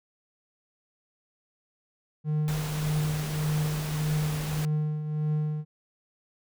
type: tone with tremolo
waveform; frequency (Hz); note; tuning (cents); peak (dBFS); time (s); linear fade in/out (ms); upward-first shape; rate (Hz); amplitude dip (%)
triangle; 152.3; D#3; -37; -21; 2.24-5.65; 50; triangle; 1.7; 60
type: noise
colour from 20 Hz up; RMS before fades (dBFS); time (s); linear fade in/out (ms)
pink; -37; 2.48-4.65; 0
effects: none